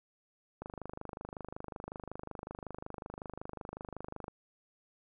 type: click train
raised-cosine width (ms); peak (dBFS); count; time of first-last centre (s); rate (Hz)
1; -27; 94; 0.62-4.281; 25.4
effects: none